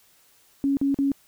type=tone bursts; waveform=sine; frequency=277.2 Hz; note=C#4; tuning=in tune; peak=-19 dBFS; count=3; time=0.64-1.118 s; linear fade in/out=0 ms; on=130 ms; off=44 ms; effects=white hiss -59 dBFS RMS until 1.27 s